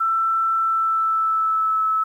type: tone with pitch glide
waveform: sine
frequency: 1334 to 1302 Hz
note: E6 to E6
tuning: +20 to -22 cents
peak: -17 dBFS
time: 0-2.04 s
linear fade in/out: 10 ms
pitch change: -42 cents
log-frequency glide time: 0.58-1.84 s
effects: 9-bit